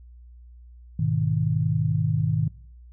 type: chord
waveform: sine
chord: G# minor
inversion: none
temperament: just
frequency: 103.83 / 124.59 / 155.74 Hz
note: G#2 / B2 / D#3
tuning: 0 / +16 / +2 cents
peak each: -26 / -26 / -23 dBFS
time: 0.99-2.48 s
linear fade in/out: 5 ms
effects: noise-tail reverb RT60 0.6 s tail -24 dB re dry + added 60 Hz sine -44 dBFS peak until 2.92 s